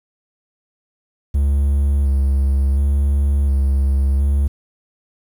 triangle tone with vibrato, 69.3 Hz, C#2, in tune, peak -11 dBFS, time 1.34-4.48 s, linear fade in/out 10 ms, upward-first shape square, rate 0.7 Hz, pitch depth 25 cents each way, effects 8-bit

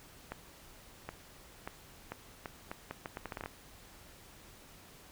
accelerating click train, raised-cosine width 0.5 ms, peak -24 dBFS, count 15, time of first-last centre 0.32-3.46 s, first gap 770 ms, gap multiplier 0.76, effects pink hiss -56 dBFS RMS until 5.11 s

